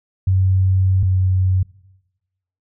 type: tone pair in turn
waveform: sine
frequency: 94.3 / 93.27 Hz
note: F#2 / F#2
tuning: +33 / +14 cents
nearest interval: unison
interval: 19 cents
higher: first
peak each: -12 / -13 dBFS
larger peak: first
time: 0.27-1.03 / 1.03-1.63 s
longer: first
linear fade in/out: 5 ms
effects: noise-tail reverb RT60 1.0 s tail -22 dB re dry